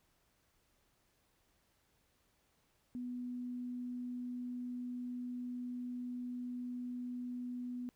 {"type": "tone", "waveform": "sine", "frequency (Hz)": 246.7, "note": "B3", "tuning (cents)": -2, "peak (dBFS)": -39, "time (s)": [2.95, 7.89], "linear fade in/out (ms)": 0, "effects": ["pink hiss -75 dBFS RMS until 7.95 s"]}